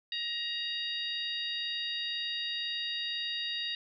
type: harmonic tone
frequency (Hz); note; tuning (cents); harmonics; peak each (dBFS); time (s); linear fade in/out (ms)
942; A#5; +18; 2 / 3 / 4 / 5; -41 / -38 / -35 / -42; 0.12-3.75; 2
effects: none